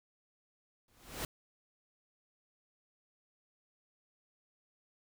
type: noise with exponential growth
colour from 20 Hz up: pink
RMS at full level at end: -35 dBFS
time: 0.88-1.25 s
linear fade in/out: 2 ms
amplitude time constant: 80 ms
effects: none